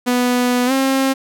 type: tone with pitch glide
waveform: sawtooth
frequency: 246.9 to 267.7 Hz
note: B3 to C4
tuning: 0 to +40 cents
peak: -10 dBFS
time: 0.06-1.14 s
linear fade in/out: 20 ms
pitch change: +140 cents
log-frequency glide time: 0.66-0.72 s
effects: none